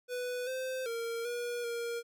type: tone with pitch steps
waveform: square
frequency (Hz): 495.1 / 518 / 462.6 / 480.5 / 469.6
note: B4 / C5 / A#4 / B4 / A#4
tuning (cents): +4 / -17 / -13 / -48 / +13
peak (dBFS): -35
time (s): 0.08-2.03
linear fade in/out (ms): 50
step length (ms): 390
effects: none